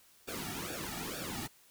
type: noise with flanger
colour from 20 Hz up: pink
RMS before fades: -40 dBFS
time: 0.27-1.48 s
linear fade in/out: 20 ms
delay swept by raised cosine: 0.97 to 1.97 ms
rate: 2.2 Hz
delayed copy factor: -0.9
effects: white hiss -63 dBFS RMS until 1.7 s